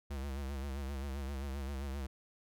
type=tone with vibrato; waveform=square; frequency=68.7 Hz; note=C#2; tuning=15 cents flat; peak=-38 dBFS; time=0.1-2.07 s; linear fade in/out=10 ms; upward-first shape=sine; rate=7.6 Hz; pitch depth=79 cents each way; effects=none